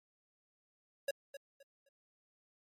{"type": "tone with echo", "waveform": "square", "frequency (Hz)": 555, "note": "C#5", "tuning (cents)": 2, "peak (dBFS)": -33, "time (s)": [1.08, 1.11], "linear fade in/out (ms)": 5, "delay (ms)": 260, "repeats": 3, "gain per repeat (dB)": -12, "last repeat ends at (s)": 1.89, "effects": ["MP3 64 kbps"]}